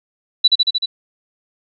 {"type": "tone with echo", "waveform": "sine", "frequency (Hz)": 3951, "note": "B7", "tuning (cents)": 0, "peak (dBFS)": -6, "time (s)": [0.44, 0.48], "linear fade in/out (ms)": 10, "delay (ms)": 76, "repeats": 5, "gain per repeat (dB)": -2, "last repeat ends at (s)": 0.86, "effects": []}